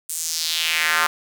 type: tone with high-pass filter sweep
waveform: square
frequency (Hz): 81.2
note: E2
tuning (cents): -26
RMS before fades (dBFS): -22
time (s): 0.09-1.07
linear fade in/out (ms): 5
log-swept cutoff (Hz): 9100 to 1200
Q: 2.4
effects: none

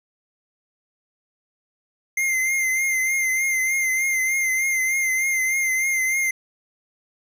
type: tone with vibrato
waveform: square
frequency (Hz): 2093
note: C7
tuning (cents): 0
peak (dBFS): -20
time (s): 2.17-6.31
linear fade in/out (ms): 5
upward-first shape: triangle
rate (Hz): 3.3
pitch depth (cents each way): 47
effects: none

